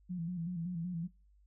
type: tone with vibrato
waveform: sine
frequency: 172.9 Hz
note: F3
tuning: 17 cents flat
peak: -35 dBFS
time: 0.09-1.08 s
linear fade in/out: 20 ms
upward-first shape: square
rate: 5.3 Hz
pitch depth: 71 cents each way
effects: noise-tail reverb RT60 0.3 s tail -24 dB re dry + added 50 Hz sine -62 dBFS peak until 1.46 s